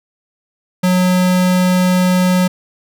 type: tone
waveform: square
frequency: 182.4 Hz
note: F#3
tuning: 24 cents flat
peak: -11 dBFS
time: 0.83-2.48 s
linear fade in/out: 10 ms
effects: none